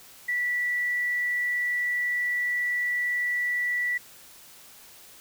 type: tone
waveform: sine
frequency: 1958 Hz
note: B6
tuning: 15 cents flat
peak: -24 dBFS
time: 0.28-3.98 s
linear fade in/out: 10 ms
effects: white hiss -50 dBFS RMS until 5.2 s